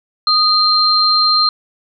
sine tone pair together, 1241 / 4167 Hz, D#6 / C8, -5 / -8 cents, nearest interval octave + major sixth, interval 2097 cents, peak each -15 / -11 dBFS, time 0.27-1.49 s, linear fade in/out 2 ms, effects none

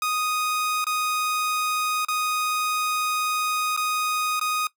sawtooth tone with dropouts, 1244.5 Hz, D#6, in tune, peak -19 dBFS, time 0.02-4.67 s, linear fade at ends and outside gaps 2 ms, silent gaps 0.843-0.867 / 2.049-2.084 / 3.765-3.774 / 4.396-4.412 s, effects noise-tail reverb RT60 0.1 s tail -19 dB re dry

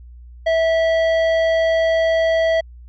sine tone with tanh clipping, 653 Hz, E5, 17 cents flat, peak -16 dBFS, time 0.46-2.61 s, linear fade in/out 10 ms, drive 15 dB, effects added 60 Hz sine -37 dBFS peak until 2.88 s + low-pass 4000 Hz 12 dB/octave

